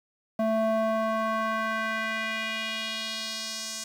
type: tone with band-pass filter sweep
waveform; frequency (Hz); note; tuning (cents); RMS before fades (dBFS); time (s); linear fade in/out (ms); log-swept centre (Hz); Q
square; 221.1; A3; +9; -29; 0.39-3.84; 5; 540 to 6600; 1.9
effects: 9-bit